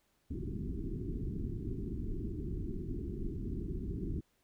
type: low-pass noise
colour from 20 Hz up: pink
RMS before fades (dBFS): -38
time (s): 0.3-4.21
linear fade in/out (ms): 10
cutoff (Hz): 400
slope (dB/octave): 96
effects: pink hiss -75 dBFS RMS until 4.43 s